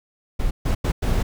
brown noise bursts at uneven times, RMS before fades -20 dBFS, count 4, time 0.39-0.51 / 0.65-0.75 / 0.84-0.92 / 1.02-1.23 s, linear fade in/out 10 ms, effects none

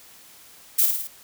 violet noise with echo, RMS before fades -18 dBFS, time 0.78-0.86 s, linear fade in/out 10 ms, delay 54 ms, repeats 4, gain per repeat -4 dB, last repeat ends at 1.076 s, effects white hiss -49 dBFS RMS until 1.23 s

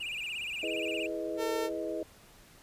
triangle tone with vibrato, 2618 Hz, E7, 13 cents flat, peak -33 dBFS, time 0-1.07 s, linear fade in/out 10 ms, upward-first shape sine, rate 17 Hz, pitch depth 180 cents each way
sine chord, E major seventh, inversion none, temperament equal with one note detuned, 329.6 / 418.9 / 493.9 / 622.3 Hz, E4 / G#4 / B4 / D#5, 0 / +15 / 0 / 0 cents, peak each -37 / -39 / -40 / -37 dBFS, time 0.63-2.03 s, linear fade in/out 2 ms
sawtooth tone, 450 Hz, A4, 39 cents sharp, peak -28 dBFS, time 1.37-1.7 s, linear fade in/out 50 ms
effects pink hiss -57 dBFS RMS until 2.62 s + resampled to 32000 Hz

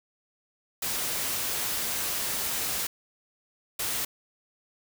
white noise bursts at uneven times, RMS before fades -30 dBFS, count 2, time 0.82-2.87 / 3.79-4.05 s, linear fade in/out 5 ms, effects none

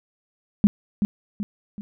sine tone with echo, 205.3 Hz, G#3, 20 cents flat, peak -10 dBFS, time 0.64-0.67 s, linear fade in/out 0 ms, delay 380 ms, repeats 3, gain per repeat -7 dB, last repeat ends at 1.81 s, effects none

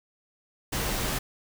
pink noise with comb filter, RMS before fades -29 dBFS, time 0.72-1.19 s, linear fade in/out 10 ms, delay 12 ms, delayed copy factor -0.5, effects none

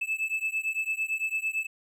triangle beating tone pair, 2615 / 2623.9 Hz, E7 / E7, -15 / -9 cents, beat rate 8.9 Hz, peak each -29 dBFS, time 0.01-1.67 s, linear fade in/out 10 ms, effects none

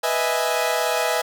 sawtooth chord, E major seventh, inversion second, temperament equal, 493.9 / 622.3 / 659.3 / 830.6 Hz, B4 / D#5 / E5 / G#5, 0 / 0 / 0 / 0 cents, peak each -22 / -22 / -21 / -22 dBFS, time 0.03-1.22 s, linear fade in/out 10 ms, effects none

